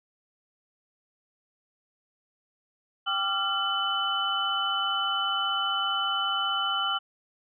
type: tone cluster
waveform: sine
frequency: 786 / 1179 / 1377 / 3008 Hz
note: G5 / D6 / F6 / F#7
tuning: +4 / +6 / -25 / +28 cents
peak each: -34 / -34 / -29 / -28 dBFS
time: 3.06-6.99 s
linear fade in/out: 20 ms
effects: none